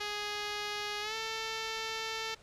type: tone with pitch glide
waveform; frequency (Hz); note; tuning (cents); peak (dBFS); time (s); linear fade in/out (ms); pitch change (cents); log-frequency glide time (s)
5% pulse; 415.3 to 445.1; G#4 to A4; 0 to +20; -23; 0-2.35; 10; +120; 1.01-1.15
effects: pink hiss -59 dBFS RMS until 2.42 s + low-pass 7000 Hz 12 dB/octave